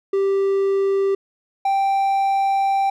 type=tone pair in turn; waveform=triangle; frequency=392 / 784 Hz; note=G4 / G5; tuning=0 / 0 cents; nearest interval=octave; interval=1200 cents; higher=second; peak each=-14 dBFS; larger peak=neither; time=0.13-1.15 / 1.65-2.9 s; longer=second; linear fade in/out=5 ms; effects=none